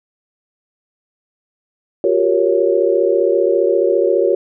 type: chord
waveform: sine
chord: G half-diminished seventh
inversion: third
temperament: equal with one note detuned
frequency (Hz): 357.2 / 392 / 466.2 / 554.4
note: F4 / G4 / Bb4 / Db5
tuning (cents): +39 / 0 / 0 / 0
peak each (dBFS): -17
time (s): 2.04-4.35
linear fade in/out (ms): 2
effects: none